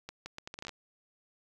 accelerating click train, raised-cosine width 0.2 ms, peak -24 dBFS, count 11, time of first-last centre 0.09-0.693 s, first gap 170 ms, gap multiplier 0.73, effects 10-bit

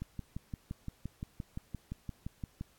click train, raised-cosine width 5 ms, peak -26 dBFS, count 16, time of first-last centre 0.02-2.611 s, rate 5.79 Hz, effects pink hiss -66 dBFS RMS until 2.78 s + AAC 64 kbps

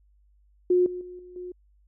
sine tone with level steps, 360 Hz, F#4, 47 cents flat, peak -17 / -31 / -38 / -43 / -34 dBFS, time 0.7-1.52 s, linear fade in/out 5 ms, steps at 0.86 / 1.01 / 1.19 / 1.36 s, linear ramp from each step 2 ms, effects added 50 Hz sine -58 dBFS peak until 1.87 s

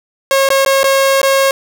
sawtooth tone with dropouts, 543 Hz, C#5, 36 cents flat, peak -5 dBFS, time 0.31-1.51 s, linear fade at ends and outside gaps 1 ms, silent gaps 0.489-0.503 / 0.649-0.661 / 0.832-0.841 / 1.216-1.23 s, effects 7-bit

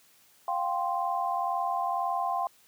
sine chord, F suspended second, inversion none, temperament equal with one note detuned, 702.1 / 784 / 1046.5 Hz, F5 / G5 / C6, +9 / 0 / 0 cents, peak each -31 dBFS, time 0.48-2.47 s, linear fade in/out 2 ms, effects white hiss -61 dBFS RMS until 2.67 s + high-pass 80 Hz 12 dB/octave

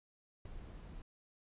brown noise with ADSR envelope, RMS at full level -41 dBFS, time 0.45-1.02 s, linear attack 5 ms, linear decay 6 ms, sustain -8 dB, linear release 4 ms, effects resampled to 8000 Hz

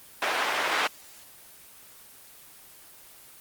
white band-pass noise, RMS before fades -26 dBFS, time 0.22-0.87 s, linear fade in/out 2 ms, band 570 to 2100 Hz, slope 12 dB/octave, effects white hiss -50 dBFS RMS until 3.4 s + Opus 24 kbps

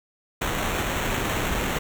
pink noise with sample-and-hold, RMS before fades -26 dBFS, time 0.41-1.79 s, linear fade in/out 10 ms, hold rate 4900 Hz, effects none

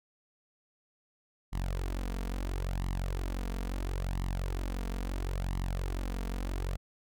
sawtooth tone with flanger, 45.75 Hz, F#1, 19 cents flat, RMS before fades -34 dBFS, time 1.52-6.77 s, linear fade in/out 20 ms, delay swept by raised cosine 0.98 to 4.38 ms, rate 0.74 Hz, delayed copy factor +0.7, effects none

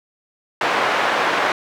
pink band-pass noise, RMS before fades -19 dBFS, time 0.61-1.52 s, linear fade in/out 2 ms, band 600 to 2100 Hz, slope 12 dB/octave, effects none

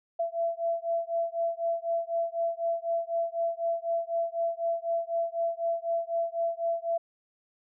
sine beating tone pair, 670 / 674 Hz, E5 / E5, +28 / +38 cents, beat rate 4 Hz, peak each -30 dBFS, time 0.19-6.98 s, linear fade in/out 10 ms, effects none

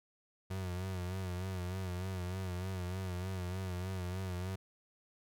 35% pulse tone with vibrato, 92 Hz, F#2, 9 cents flat, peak -35 dBFS, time 0.5-4.56 s, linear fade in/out 10 ms, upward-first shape sine, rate 3.3 Hz, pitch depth 62 cents each way, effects none

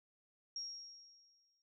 sine tone with exponential decay, 5588 Hz, F8, in tune, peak -40 dBFS, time 0.56-1.62 s, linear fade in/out 2 ms, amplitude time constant 230 ms, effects noise-tail reverb RT60 0.1 s tail -17 dB re dry

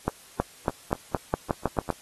accelerating click train, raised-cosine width 1 ms, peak -9 dBFS, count 10, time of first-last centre 0.08-1.903 s, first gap 320 ms, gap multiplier 0.88, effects white hiss -51 dBFS RMS until 2.01 s + AAC 32 kbps

